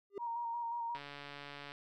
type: tone with exponential growth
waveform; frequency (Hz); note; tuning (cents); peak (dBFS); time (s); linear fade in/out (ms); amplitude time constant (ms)
triangle; 401; G4; +39; -32; 0.1-0.18; 2; 16
type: tone with vibrato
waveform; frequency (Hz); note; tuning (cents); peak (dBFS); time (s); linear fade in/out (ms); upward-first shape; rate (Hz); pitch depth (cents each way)
sine; 938; A#5; +11; -36; 0.18-0.99; 50; square; 5.6; 20
type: click train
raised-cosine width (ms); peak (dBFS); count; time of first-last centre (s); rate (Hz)
0.3; -31; 111; 0.95-1.719; 143
effects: none